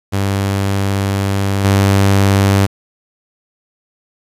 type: tone with level steps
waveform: sawtooth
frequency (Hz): 98.5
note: G2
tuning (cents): +9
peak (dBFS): -10 / -5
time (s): 0.12-2.67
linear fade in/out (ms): 20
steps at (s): 1.64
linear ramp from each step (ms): 10
effects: resampled to 32000 Hz + 7-bit